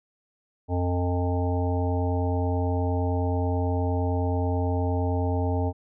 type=harmonic tone; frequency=89 Hz; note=F2; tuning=33 cents sharp; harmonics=1 / 3 / 5 / 7 / 9 / 10; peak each=-24 / -30 / -32 / -34 / -34 / -39 dBFS; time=0.68-5.73 s; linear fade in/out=50 ms; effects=none

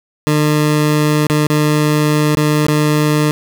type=tone with dropouts; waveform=20% pulse; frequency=150.8 Hz; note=D3; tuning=46 cents sharp; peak=-6 dBFS; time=0.27-3.31 s; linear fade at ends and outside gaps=0 ms; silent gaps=1.269-1.299 / 1.469-1.5 / 2.351-2.372 / 2.666-2.684 s; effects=none

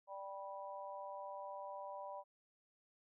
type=harmonic tone; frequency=196 Hz; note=G3; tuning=in tune; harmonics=3 / 4 / 5; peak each=-49 / -51 / -49 dBFS; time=0.07-2.24 s; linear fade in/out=50 ms; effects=none

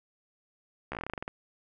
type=slowing click train; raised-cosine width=0.5 ms; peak=-20 dBFS; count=13; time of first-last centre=0.92-1.279 s; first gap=14 ms; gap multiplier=1.13; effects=none

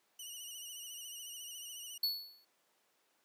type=tone with vibrato; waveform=15% pulse; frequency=2924 Hz; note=F#7; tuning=21 cents flat; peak=-38 dBFS; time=0.19-1.98 s; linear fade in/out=5 ms; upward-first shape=sine; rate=14 Hz; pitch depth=56 cents each way
type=tone with exponential decay; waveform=square; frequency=4417 Hz; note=C#8; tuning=7 cents flat; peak=-29 dBFS; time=2.03-2.45 s; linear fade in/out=5 ms; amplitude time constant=91 ms
effects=pink hiss -74 dBFS RMS until 3.24 s + high-pass 400 Hz 12 dB/octave

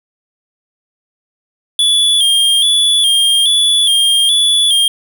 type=tone with vibrato; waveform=square; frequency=3322 Hz; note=G#7; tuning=in tune; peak=-9 dBFS; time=1.79-4.88 s; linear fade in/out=2 ms; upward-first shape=square; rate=1.2 Hz; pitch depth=58 cents each way; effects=none

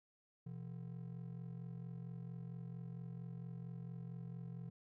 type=ring-modulated tone; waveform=triangle; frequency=146.8 Hz; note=D3; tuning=in tune; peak=-40 dBFS; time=0.46-4.7 s; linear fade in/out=5 ms; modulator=22.2 Hz; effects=none

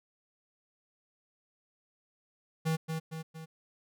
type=tone with echo; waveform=square; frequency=160.4 Hz; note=E3; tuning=47 cents flat; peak=-28 dBFS; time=2.65-2.77 s; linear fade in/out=20 ms; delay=230 ms; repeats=3; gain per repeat=-5 dB; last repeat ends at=3.46 s; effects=none

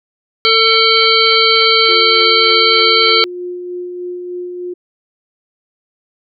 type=harmonic tone; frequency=448.3 Hz; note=A4; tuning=32 cents sharp; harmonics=1 / 3 / 5 / 7 / 9 / 10; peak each=-15 / -15 / -15 / -15 / -15 / -15 dBFS; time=0.45-3.24 s; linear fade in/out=0 ms
type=tone with tremolo; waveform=sine; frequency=356.9 Hz; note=F4; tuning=38 cents sharp; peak=-20 dBFS; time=1.88-4.74 s; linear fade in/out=10 ms; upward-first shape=sine; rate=3.3 Hz; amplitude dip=30%
effects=none

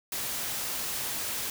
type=noise; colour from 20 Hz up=white; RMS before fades=-33 dBFS; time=0.12-1.5 s; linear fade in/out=2 ms; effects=none

